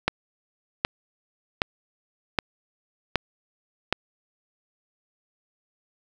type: click train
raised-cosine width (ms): 0.3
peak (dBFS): -4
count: 6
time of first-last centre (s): 0.08-3.926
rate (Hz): 1.3
effects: 7-bit